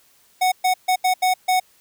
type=tone bursts at uneven times; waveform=square; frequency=740 Hz; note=F#5; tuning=in tune; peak=-16 dBFS; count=6; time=0.41-0.52 / 0.64-0.74 / 0.88-0.96 / 1.04-1.14 / 1.22-1.34 / 1.48-1.6 s; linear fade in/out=10 ms; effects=white hiss -57 dBFS RMS until 1.8 s